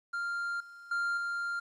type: tone with level steps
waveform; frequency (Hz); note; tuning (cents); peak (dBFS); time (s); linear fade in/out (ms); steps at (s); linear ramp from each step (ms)
triangle; 1395; F6; -2; -30 / -46 / -27 / -30; 0.13-1.6; 10; 0.6 / 0.91 / 1.17; 5
effects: resampled to 24000 Hz + 11-bit